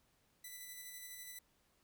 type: tone with tremolo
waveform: 5% pulse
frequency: 1989 Hz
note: B6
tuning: 12 cents sharp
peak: -37 dBFS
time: 0.44-1.39 s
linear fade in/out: 5 ms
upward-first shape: square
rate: 12 Hz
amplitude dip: 25%
effects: pink hiss -75 dBFS RMS until 1.83 s